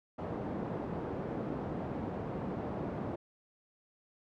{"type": "band-pass noise", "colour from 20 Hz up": "pink", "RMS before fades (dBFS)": -38, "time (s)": [0.18, 3.16], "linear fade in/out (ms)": 10, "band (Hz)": [130, 690], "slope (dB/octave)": 12, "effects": []}